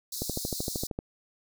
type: high-pass noise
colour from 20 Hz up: pink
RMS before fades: -36 dBFS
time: 0.12-0.87 s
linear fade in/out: 5 ms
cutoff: 3900 Hz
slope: 96 dB/octave
type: click train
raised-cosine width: 2 ms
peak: -18 dBFS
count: 11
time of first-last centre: 0.22-0.989 s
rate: 13 Hz
effects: none